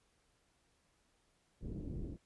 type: low-pass noise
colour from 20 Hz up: pink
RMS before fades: -43 dBFS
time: 1.6-2.18 s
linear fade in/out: 50 ms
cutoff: 370 Hz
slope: 24 dB/octave
effects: pink hiss -75 dBFS RMS until 2.25 s + resampled to 24000 Hz